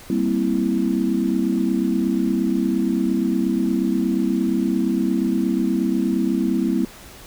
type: chord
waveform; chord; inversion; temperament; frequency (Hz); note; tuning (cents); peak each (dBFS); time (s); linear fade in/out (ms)
sine; C dominant seventh; second; equal; 196 / 233.1 / 261.6 / 329.6; G3 / Bb3 / C4 / E4; 0 / 0 / 0 / 0; -23; 0.1-6.85; 2
effects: pink hiss -42 dBFS RMS until 7.26 s